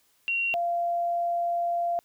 sine tone pair in turn, 2749 / 690.4 Hz, F7 / F5, -28 / -20 cents, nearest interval 2 octaves, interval 2392 cents, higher first, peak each -24 dBFS, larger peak neither, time 0.28-0.54 / 0.54-1.99 s, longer second, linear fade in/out 0 ms, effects white hiss -66 dBFS RMS until 2.04 s

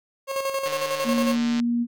30% pulse tone with tremolo, 543 Hz, C#5, 36 cents flat, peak -20 dBFS, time 0.27-1.37 s, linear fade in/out 50 ms, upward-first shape square, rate 11 Hz, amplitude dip 50%
click train, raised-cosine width 0.2 ms, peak -16 dBFS, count 142, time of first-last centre 0.66-1.6 s, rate 150 Hz
sine tone with pitch glide, 235.5 to 237.5 Hz, A#3 to A#3, +18 to +33 cents, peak -20 dBFS, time 1.04-1.87 s, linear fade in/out 50 ms, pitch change +15 cents, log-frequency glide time 1.39-1.69 s
effects none

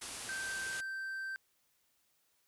white low-pass noise, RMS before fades -45 dBFS, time 0.01-0.81 s, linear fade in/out 10 ms, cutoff 11000 Hz, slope 96 dB/octave
triangle tone, 1560 Hz, G6, 9 cents flat, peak -36 dBFS, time 0.29-1.36 s, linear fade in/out 0 ms
effects white hiss -75 dBFS RMS until 2.47 s

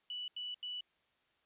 sine tone bursts, 2960 Hz, F#7, in tune, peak -39 dBFS, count 3, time 0.1-0.808 s, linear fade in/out 2 ms, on 180 ms, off 84 ms, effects white hiss -75 dBFS RMS until 1.45 s + resampled to 8000 Hz

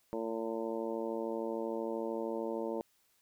harmonic tone, 113.1 Hz, A2, 48 cents sharp, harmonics 2 / 3 / 4 / 5 / 6 / 7 / 8 / 9, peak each -42 / -39 / -39 / -40 / -49 / -54 / -45 / -57 dBFS, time 0.13-2.81 s, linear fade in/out 0 ms, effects white hiss -72 dBFS RMS until 3.21 s

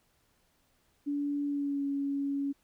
sine tone with pitch glide, 287.2 to 279.8 Hz, D4 to C#4, -39 to +16 cents, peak -29 dBFS, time 1.06-2.53 s, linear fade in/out 20 ms, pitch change -45 cents, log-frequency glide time 1.45-1.85 s, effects pink hiss -71 dBFS RMS until 2.63 s

